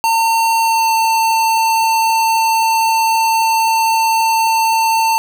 square tone with pitch glide, 908 to 898.1 Hz, A#5 to A5, -46 to +35 cents, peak -12 dBFS, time 0.04-5.18 s, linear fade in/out 0 ms, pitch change -19 cents, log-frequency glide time 0.58-0.9 s, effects none

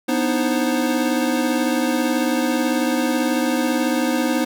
square tone cluster, 246.5 / 300.6 / 318.8 / 527 Hz, B3 / D4 / D#4 / C5, -3 / +40 / +42 / +12 cents, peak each -22 / -24 / -26 / -26 dBFS, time 0.08-4.45 s, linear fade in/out 10 ms, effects none

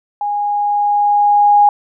sine tone with level ramp, 823 Hz, G#5, 16 cents flat, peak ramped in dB -16 to -5 dBFS, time 0.21-1.69 s, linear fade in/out 2 ms, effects none

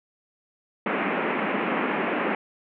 pink band-pass noise, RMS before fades -26 dBFS, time 0.86-2.35 s, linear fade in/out 2 ms, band 190 to 2600 Hz, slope 48 dB/octave, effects none

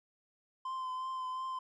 triangle tone with vibrato, 1034 Hz, C6, 21 cents flat, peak -34 dBFS, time 0.65-1.59 s, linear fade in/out 5 ms, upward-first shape triangle, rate 2.8 Hz, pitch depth 25 cents each way, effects resampled to 22050 Hz

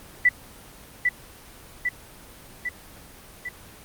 sine tone with echo, 1975.5 Hz, B6, in tune, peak -13 dBFS, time 0.25-0.29 s, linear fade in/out 5 ms, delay 800 ms, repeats 4, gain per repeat -4 dB, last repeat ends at 3.49 s, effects pink hiss -46 dBFS RMS until 3.84 s + Opus 24 kbps

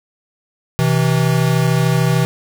square tone pair together, 128.66 / 162.1 Hz, C3 / E3, -29 / -29 cents, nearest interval major third, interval 400 cents, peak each -16 dBFS, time 0.79-2.25 s, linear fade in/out 0 ms, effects none

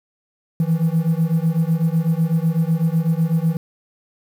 triangle beating tone pair, 159.6 / 167.6 Hz, D#3 / E3, +44 / +29 cents, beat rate 8 Hz, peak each -16 dBFS, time 0.6-3.57 s, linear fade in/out 2 ms, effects tanh soft clip ceiling -8 dBFS + 7-bit

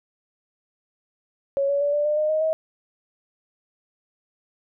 sine tone with pitch steps, 554.4 / 565.4 / 576.6 / 588 / 599.7 / 611.6 / 623.7 / 636.1 Hz, C#5 / C#5 / D5 / D5 / D5 / D#5 / D#5 / D#5, 0 / +34 / -32 / +2 / +36 / -30 / +4 / +38 cents, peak -19 dBFS, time 1.57-2.53 s, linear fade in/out 0 ms, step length 120 ms, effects none

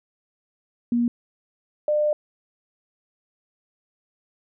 sine tone pair in turn, 238.2 / 600.2 Hz, A#3 / D5, +38 / +38 cents, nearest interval octave + major third, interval 1600 cents, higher second, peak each -18 dBFS, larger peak neither, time 0.92-1.08 / 1.88-2.13 s, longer second, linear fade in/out 2 ms, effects none

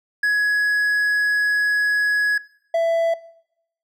triangle tone pair in turn, 1677 / 665.1 Hz, G#6 / E5, +16 / +15 cents, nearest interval octave + major third, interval 1601 cents, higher first, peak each -14 dBFS, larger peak neither, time 0.23-2.38 / 2.74-3.14 s, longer first, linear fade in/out 5 ms, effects noise-tail reverb RT60 0.8 s tail -21 dB re dry

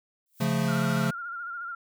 violet noise with exponential growth, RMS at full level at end -41 dBFS, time 0.26-0.44 s, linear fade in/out 1 ms, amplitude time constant 37 ms
square chord, Db augmented, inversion none, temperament equal, 138.59 / 174.61 / 220 Hz, Db3 / F3 / A3, 0 / 0 / 0 cents, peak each -29 dBFS, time 0.4-1.11 s, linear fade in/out 10 ms
sine tone with vibrato, 1396.9 Hz, F6, in tune, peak -33 dBFS, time 0.68-1.75 s, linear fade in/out 5 ms, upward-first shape sine, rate 14 Hz, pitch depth 51 cents each way
effects none

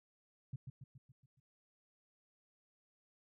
sine tone with echo, 130.81 Hz, C3, in tune, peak -39 dBFS, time 0.53-0.56 s, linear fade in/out 5 ms, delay 140 ms, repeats 6, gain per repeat -5 dB, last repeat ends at 1.4 s, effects none

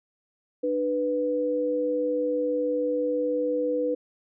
sine tone pair together, 299.9 / 493.9 Hz, D4 / B4, +36 / 0 cents, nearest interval major sixth, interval 864 cents, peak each -29 / -24 dBFS, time 0.63-3.95 s, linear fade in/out 10 ms, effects none

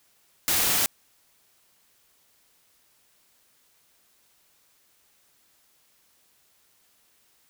white noise, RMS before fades -23 dBFS, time 0.48-0.86 s, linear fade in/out 0 ms, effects white hiss -64 dBFS RMS until 7.49 s

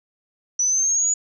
sine linear sweep, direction up, 5900 to 6900 Hz, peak -17 dBFS, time 0.59-1.14 s, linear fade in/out 5 ms, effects none

